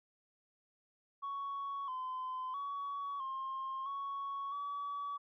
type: tone with pitch steps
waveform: sine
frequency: 1114 / 1026 / 1126 / 1064 / 1111 / 1141 Hz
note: C#6 / C6 / C#6 / C6 / C#6 / C#6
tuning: +8 / -34 / +27 / +29 / +4 / +50 cents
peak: -36 dBFS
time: 1.22-5.18 s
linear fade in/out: 20 ms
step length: 660 ms
effects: tanh soft clip ceiling -35 dBFS